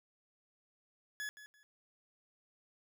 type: tone with echo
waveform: 40% pulse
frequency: 1700 Hz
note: G#6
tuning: 40 cents sharp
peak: -38 dBFS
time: 1.2-1.29 s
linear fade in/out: 0 ms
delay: 170 ms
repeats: 2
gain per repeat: -13 dB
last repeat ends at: 1.63 s
effects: none